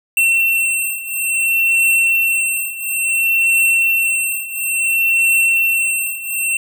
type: beating tone pair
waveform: square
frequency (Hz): 2706 / 2706.58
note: E7 / E7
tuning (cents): +45 / +45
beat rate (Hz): 0.58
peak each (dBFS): -16 / -19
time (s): 0.17-6.57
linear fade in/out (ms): 2
effects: none